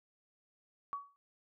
sine tone with exponential decay, 1130 Hz, C#6, 33 cents sharp, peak -33 dBFS, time 0.93-1.16 s, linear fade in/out 0 ms, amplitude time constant 48 ms, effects none

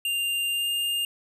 square tone with pitch glide, 2794 to 2812 Hz, F7 to F7, 0 to +11 cents, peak -25 dBFS, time 0.05-1.05 s, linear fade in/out 2 ms, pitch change +11 cents, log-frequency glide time 0.5-0.69 s, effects none

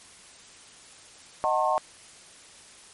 sine chord, D# diminished seventh, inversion none, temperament just, 622.3 / 746.7 / 896 / 1075.3 Hz, D#5 / F#5 / A5 / C6, 0 / +16 / +31 / +47 cents, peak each -27 dBFS, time 1.44-1.78 s, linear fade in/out 0 ms, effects white hiss -50 dBFS RMS until 2.93 s + MP3 48 kbps

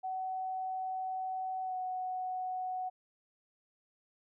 sine tone with pitch glide, 752 to 740.8 Hz, F#5 to F#5, +28 to +2 cents, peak -34 dBFS, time 0.03-2.9 s, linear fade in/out 20 ms, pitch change -26 cents, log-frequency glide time 1.64-1.74 s, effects none

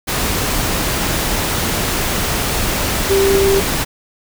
sine tone in noise, 392.1 Hz, G4, in tune, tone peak -11 dBFS, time 3.09-3.61 s, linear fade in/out 20 ms, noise pink, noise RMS -18 dBFS, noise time 0.07-3.85 s, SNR +4 dB, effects none

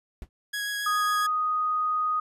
brown noise with exponential decay, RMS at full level -33 dBFS, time 0.22-0.29 s, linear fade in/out 1 ms, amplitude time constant 15 ms
sawtooth tone with vibrato, 1661.2 Hz, G#6, in tune, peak -25 dBFS, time 0.53-1.27 s, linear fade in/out 10 ms, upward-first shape sine, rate 7.3 Hz, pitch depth 8 cents each way
sine tone, 1244.5 Hz, D#6, in tune, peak -23 dBFS, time 0.86-2.2 s, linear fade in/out 5 ms
effects resampled to 32000 Hz

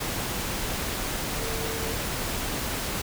sine tone in noise, 450 Hz, A4, 39 cents sharp, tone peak -35 dBFS, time 1.4-1.93 s, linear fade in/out 10 ms, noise pink, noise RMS -30 dBFS, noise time 0-3.02 s, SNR -8 dB, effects none

